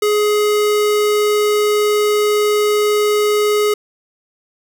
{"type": "tone", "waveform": "square", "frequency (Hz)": 419.1, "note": "G#4", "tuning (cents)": 16, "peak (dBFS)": -13, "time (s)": [0.02, 3.74], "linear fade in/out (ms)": 5, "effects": []}